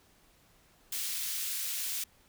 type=high-pass noise; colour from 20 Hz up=white; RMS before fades=-35 dBFS; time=0.92-2.04 s; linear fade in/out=5 ms; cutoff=2400 Hz; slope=12 dB/octave; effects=pink hiss -64 dBFS RMS until 2.28 s